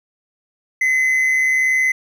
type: tone with amplitude modulation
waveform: triangle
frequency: 2039 Hz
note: C7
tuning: 45 cents flat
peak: -10 dBFS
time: 0.81-1.92 s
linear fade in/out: 5 ms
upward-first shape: sine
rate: 141 Hz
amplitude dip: 45%
effects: none